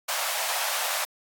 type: high-pass noise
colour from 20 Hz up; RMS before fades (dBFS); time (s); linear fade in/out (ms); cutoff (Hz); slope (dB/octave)
pink; -28; 0.08-1.05; 10; 600; 48
effects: AAC 64 kbps